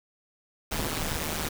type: noise with amplitude modulation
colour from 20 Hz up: pink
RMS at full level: -27 dBFS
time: 0.71-1.49 s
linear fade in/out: 10 ms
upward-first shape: sine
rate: 155 Hz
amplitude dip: 85%
effects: none